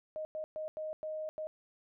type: tone bursts at uneven times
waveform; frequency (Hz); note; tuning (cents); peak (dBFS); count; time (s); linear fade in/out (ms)
sine; 622; D#5; -1; -36; 6; 0.16-0.25 / 0.35-0.44 / 0.56-0.68 / 0.77-0.93 / 1.03-1.29 / 1.38-1.47; 0
effects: none